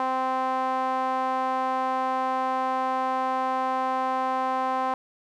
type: tone with band-pass filter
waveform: sawtooth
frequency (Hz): 260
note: C4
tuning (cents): -11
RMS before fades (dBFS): -26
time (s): 0-4.94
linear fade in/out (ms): 0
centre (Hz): 920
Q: 4
effects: none